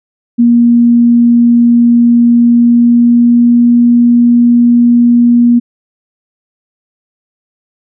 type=tone with pitch glide; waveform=sine; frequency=237.1 to 239 Hz; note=A#3 to A#3; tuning=+30 to +43 cents; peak=-3 dBFS; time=0.38-5.6 s; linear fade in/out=20 ms; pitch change=+13 cents; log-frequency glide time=2.39-3.69 s; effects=none